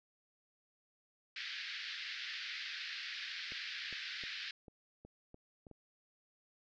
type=band-pass noise; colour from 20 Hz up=pink; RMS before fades=-44 dBFS; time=1.36-4.51 s; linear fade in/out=2 ms; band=1600 to 4900 Hz; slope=48 dB/octave
type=clicks; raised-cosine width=2 ms; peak=-40 dBFS; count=8; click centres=3.521 / 3.927 / 4.237 / 4.682 / 5.05 / 5.344 / 5.668 / 5.713 s
effects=none